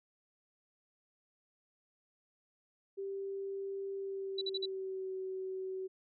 sine tone with pitch glide, 392 to 377.6 Hz, G4 to F#4, 0 to +35 cents, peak -37 dBFS, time 2.97-5.88 s, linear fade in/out 20 ms, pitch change -65 cents, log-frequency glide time 3.95-5.14 s
sine tone bursts, 3951 Hz, B7, in tune, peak -34 dBFS, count 4, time 4.38-4.657 s, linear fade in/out 5 ms, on 34 ms, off 47 ms
effects none

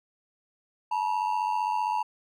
triangle ring-modulated tone, 913 Hz, A#5, 36 cents flat, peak -20 dBFS, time 0.91-2.03 s, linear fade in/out 10 ms, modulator 47.7 Hz, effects none

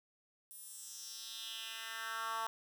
10% pulse tone with high-pass filter sweep, 225 Hz, A3, 39 cents sharp, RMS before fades -44 dBFS, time 0.51-2.47 s, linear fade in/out 0 ms, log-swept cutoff 11000 to 960 Hz, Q 2.6, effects none

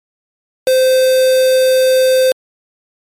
triangle tone with quantisation, 518 Hz, C5, 17 cents flat, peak -6 dBFS, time 0.67-2.32 s, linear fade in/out 2 ms, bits 3, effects MP3 64 kbps

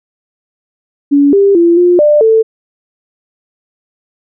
sine tone with pitch steps, 284.2 / 397.8 / 340.7 / 353.8 / 595 / 444.6 Hz, C#4 / G4 / F4 / F4 / D5 / A4, +43 / +25 / -43 / +23 / +22 / +18 cents, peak -4 dBFS, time 1.11-2.43 s, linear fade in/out 20 ms, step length 220 ms, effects none

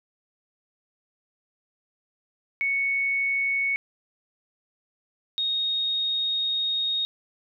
sine tone pair in turn, 2217 / 3729 Hz, C#7 / A#7, 0 / 0 cents, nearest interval major sixth, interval 900 cents, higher second, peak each -22 / -23 dBFS, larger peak first, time 2.61-3.76 / 5.38-7.05 s, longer second, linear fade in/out 0 ms, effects none

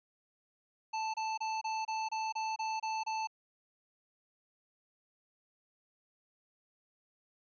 square tone bursts, 880 Hz, A5, in tune, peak -34 dBFS, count 10, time 0.93-3.273 s, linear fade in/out 10 ms, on 210 ms, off 27 ms, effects resampled to 16000 Hz

